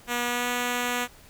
5% pulse tone with pitch glide, 241.7 to 244.5 Hz, B3 to B3, -37 to -17 cents, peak -14 dBFS, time 0.07-1.08 s, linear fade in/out 50 ms, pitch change +20 cents, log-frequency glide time 0.25-0.47 s, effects pink hiss -52 dBFS RMS until 1.29 s

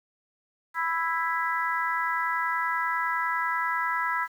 harmonic tone, 330.1 Hz, E4, 2 cents sharp, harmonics 3 / 4 / 5 / 6, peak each -29 / -30 / -31 / -32 dBFS, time 0.74-4.28 s, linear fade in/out 50 ms, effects 9-bit

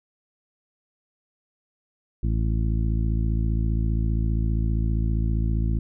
harmonic tone, 55.1 Hz, A1, 3 cents sharp, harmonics 1 / 2 / 3 / 4 / 5 / 6, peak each -22 / -26 / -32 / -33 / -40 / -38 dBFS, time 2.23-5.79 s, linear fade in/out 5 ms, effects none

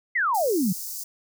sine exponential sweep, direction down, 2112 to 167.1 Hz, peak -20 dBFS, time 0.15-0.73 s, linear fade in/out 10 ms
white high-pass noise, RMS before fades -34 dBFS, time 0.34-1.04 s, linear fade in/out 10 ms, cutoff 4800 Hz, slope 48 dB/octave
effects none

